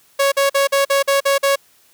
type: tone bursts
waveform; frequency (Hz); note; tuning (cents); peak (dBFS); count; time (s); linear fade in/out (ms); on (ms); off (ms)
sawtooth; 554.4; C#5; 0; -9; 8; 0.19-1.559; 10; 130; 47
effects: white hiss -54 dBFS RMS until 1.93 s + high-pass 60 Hz 12 dB/octave